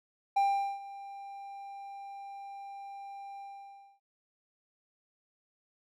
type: tone with ADSR envelope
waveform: triangle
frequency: 794 Hz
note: G5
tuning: 22 cents sharp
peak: -21 dBFS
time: 0.36-4 s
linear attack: 10 ms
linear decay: 420 ms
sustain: -19 dB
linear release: 600 ms
effects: none